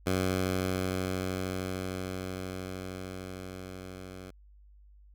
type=tone with level ramp; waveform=10% pulse; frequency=93.1 Hz; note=F#2; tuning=11 cents sharp; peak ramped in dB=-18 to -35 dBFS; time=0.06-4.31 s; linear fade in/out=10 ms; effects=added 50 Hz sine -53 dBFS peak until 5.14 s